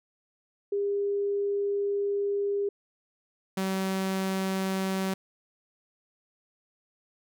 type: tone pair in turn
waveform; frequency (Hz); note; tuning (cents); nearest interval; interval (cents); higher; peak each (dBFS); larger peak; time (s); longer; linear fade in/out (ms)
sine / sawtooth; 403.2 / 190.84; G4 / G3; +49 / -46; octave + minor second; 1295; first; -25 / -23; second; 0.72-2.69 / 3.57-5.14; first; 5
effects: none